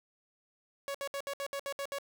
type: tone bursts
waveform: sawtooth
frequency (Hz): 558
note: C#5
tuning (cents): +11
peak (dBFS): -31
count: 9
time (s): 0.88-1.985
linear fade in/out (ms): 0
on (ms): 65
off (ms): 65
effects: none